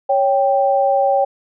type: tone pair together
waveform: sine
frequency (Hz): 555 / 785.7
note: C#5 / G5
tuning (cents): +2 / +4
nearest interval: tritone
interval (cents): 602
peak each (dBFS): -15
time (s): 0.09-1.25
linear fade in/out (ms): 10
effects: none